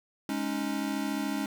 square chord, Ab suspended fourth, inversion none, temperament equal, 207.7 / 277.2 / 311.1 Hz, Ab3 / Db4 / Eb4, 0 / 0 / 0 cents, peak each -35 / -33 / -36 dBFS, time 0.29-1.46 s, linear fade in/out 2 ms, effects 9-bit

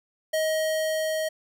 square tone with level ramp, 630 Hz, D#5, 21 cents sharp, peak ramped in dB -23 to -26 dBFS, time 0.33-1.29 s, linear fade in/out 10 ms, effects none

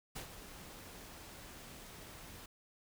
pink noise with ADSR envelope, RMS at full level -43 dBFS, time 0.15-2.46 s, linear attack 15 ms, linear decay 96 ms, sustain -9 dB, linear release 4 ms, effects none

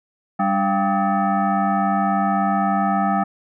sine tone with frequency modulation, 293.7 Hz, D4, in tune, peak -16 dBFS, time 0.39-3.24 s, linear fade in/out 10 ms, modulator 491 Hz, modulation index 2, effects none

